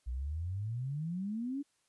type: exponential sweep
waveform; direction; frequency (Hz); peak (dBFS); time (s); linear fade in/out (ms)
sine; up; 58.27 to 291.5; -34; 0.06-1.63; 20
effects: white hiss -75 dBFS RMS until 1.88 s + resampled to 24000 Hz